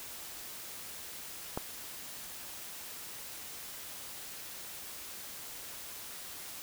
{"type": "click", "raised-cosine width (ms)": 1, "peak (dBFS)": -19, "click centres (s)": 1.575, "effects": ["white hiss -45 dBFS RMS until 6.62 s"]}